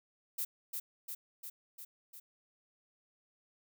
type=noise with echo; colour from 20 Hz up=violet; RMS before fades=-36 dBFS; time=0.38-0.45 s; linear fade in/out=10 ms; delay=350 ms; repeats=5; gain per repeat=-3 dB; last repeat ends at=2.2 s; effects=none